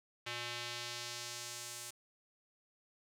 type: tone with band-pass filter sweep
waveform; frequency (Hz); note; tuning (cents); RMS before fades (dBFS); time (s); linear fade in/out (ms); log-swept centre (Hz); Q
square; 120; B2; -49; -44; 0.26-1.91; 10; 2900 to 8700; 1.2
effects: none